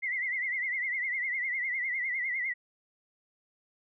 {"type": "tone with vibrato", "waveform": "sine", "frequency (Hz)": 2040, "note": "C7", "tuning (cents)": -44, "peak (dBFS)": -29, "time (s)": [0.02, 2.54], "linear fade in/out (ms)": 20, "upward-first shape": "triangle", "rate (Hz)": 9.9, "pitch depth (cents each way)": 120, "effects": []}